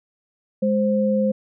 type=tone pair together; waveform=sine; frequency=207.7 / 523.4 Hz; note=G#3 / C5; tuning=0 / 0 cents; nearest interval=octave + major third; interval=1600 cents; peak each=-19 / -20 dBFS; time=0.62-1.32 s; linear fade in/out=10 ms; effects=none